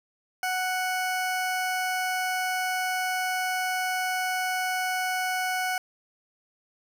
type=tone; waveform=20% pulse; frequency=740 Hz; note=F#5; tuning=in tune; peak=-21 dBFS; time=0.43-5.78 s; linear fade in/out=2 ms; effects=none